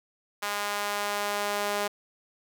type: tone with high-pass filter sweep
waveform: sawtooth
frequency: 204.9 Hz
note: G#3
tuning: 23 cents flat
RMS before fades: -30 dBFS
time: 0.42-1.88 s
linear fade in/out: 10 ms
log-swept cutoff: 1000 to 570 Hz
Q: 1.1
effects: none